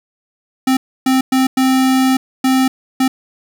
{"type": "tone bursts at uneven times", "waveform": "square", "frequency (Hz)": 261.6, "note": "C4", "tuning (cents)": 0, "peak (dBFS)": -11, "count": 6, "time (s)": [[0.67, 0.77], [1.06, 1.21], [1.32, 1.47], [1.57, 2.17], [2.44, 2.68], [3, 3.08]], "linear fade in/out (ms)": 5, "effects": ["8-bit"]}